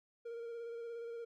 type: tone with vibrato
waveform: triangle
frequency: 466.2 Hz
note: A#4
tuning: in tune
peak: -40 dBFS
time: 0.25-1.25 s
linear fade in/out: 10 ms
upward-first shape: square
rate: 17 Hz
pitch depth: 18 cents each way
effects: none